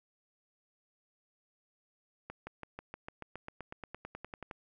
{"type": "accelerating click train", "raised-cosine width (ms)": 0.5, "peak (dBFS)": -27, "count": 19, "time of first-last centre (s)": [2.3, 4.512], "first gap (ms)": 170, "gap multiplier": 0.96, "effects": []}